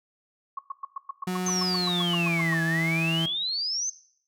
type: tone bursts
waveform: sine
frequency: 1100 Hz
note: C#6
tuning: 14 cents flat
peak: -29 dBFS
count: 16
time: 0.57-2.54 s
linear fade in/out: 5 ms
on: 20 ms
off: 110 ms
type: tone with pitch glide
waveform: 35% pulse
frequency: 182.8 to 163.8 Hz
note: F#3 to E3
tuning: -21 to -11 cents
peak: -24 dBFS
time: 1.27-3.26 s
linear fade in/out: 5 ms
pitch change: -190 cents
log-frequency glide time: 1.69-2.52 s
type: exponential two-way sweep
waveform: sine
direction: down then up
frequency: 6350 to 1661.2 to 6350 Hz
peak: -26 dBFS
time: 1.46-3.9 s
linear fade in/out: 5 ms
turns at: 2.63 s
effects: noise-tail reverb RT60 0.6 s tail -17 dB re dry